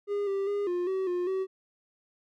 triangle tone with pitch steps, 407.3 / 393 / 406.9 / 354.1 / 380.1 / 355.7 / 380.2 Hz, G#4 / G4 / G#4 / F4 / F#4 / F4 / F#4, -34 / +4 / -35 / +24 / +47 / +32 / +47 cents, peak -25 dBFS, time 0.07-1.47 s, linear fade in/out 50 ms, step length 200 ms, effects none

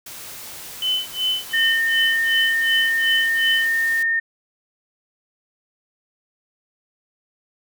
white noise, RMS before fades -36 dBFS, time 0.06-4.03 s, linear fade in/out 5 ms
sine tone with tremolo, 3030 Hz, F#7, 40 cents sharp, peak -17 dBFS, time 0.82-3.69 s, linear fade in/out 2 ms, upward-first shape sine, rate 2.7 Hz, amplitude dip 100%
sine tone, 1825 Hz, A#6, 37 cents flat, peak -17 dBFS, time 1.53-4.2 s, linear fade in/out 10 ms
effects none

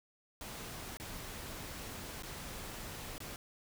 pink noise with dropouts, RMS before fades -45 dBFS, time 0.41-3.36 s, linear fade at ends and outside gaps 1 ms, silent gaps 0.971-0.999 / 2.224-2.233 / 3.181-3.203 s, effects none

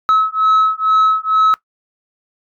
sine beating tone pair, 1289 / 1291.2 Hz, E6 / E6, -39 / -36 cents, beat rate 2.2 Hz, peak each -12 dBFS, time 0.09-1.54 s, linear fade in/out 0 ms, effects noise-tail reverb RT60 0.1 s tail -20 dB re dry + tanh soft clip ceiling -7 dBFS

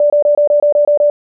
sine tone bursts, 587.3 Hz, D5, in tune, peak -7 dBFS, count 9, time 0-1.1 s, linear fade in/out 2 ms, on 100 ms, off 25 ms, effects none

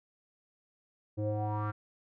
square tone with low-pass filter sweep, 105.6 Hz, G#2, 29 cents sharp, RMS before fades -33 dBFS, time 1.17-1.72 s, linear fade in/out 20 ms, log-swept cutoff 420 to 1400 Hz, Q 5.8, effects none

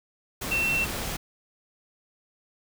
sine tone in noise, 2699 Hz, E7, 40 cents sharp, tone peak -23 dBFS, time 0.51-0.85 s, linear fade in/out 10 ms, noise pink, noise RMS -32 dBFS, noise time 0.41-1.17 s, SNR +6 dB, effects none

